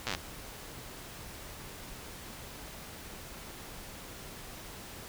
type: slowing click train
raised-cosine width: 0.2 ms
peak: -15 dBFS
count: 9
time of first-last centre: 0.07-0.149 s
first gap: 8 ms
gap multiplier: 1.06
effects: pink hiss -46 dBFS RMS until 5.08 s